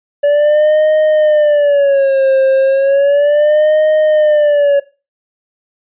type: tone with vibrato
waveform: triangle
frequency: 574 Hz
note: D5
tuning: 40 cents flat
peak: -5 dBFS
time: 0.23-4.8 s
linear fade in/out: 10 ms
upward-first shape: sine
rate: 0.34 Hz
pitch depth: 130 cents each way
effects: noise-tail reverb RT60 0.3 s tail -19 dB re dry + resampled to 8000 Hz